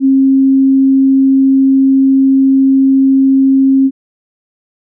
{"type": "tone", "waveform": "sine", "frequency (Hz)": 268.6, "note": "C4", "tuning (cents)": 46, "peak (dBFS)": -5, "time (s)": [0, 3.91], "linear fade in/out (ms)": 50, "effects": []}